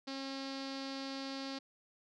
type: tone with low-pass filter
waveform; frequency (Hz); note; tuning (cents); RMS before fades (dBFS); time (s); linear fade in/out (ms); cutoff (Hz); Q
sawtooth; 270.7; C#4; -41; -42; 0.07-1.59; 10; 4600; 4.7
effects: none